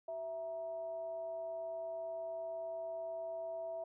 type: tone with frequency modulation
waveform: sine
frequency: 659.3 Hz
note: E5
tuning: in tune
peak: -39 dBFS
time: 0.08-3.84 s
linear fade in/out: 5 ms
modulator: 282 Hz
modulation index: 0.31
effects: none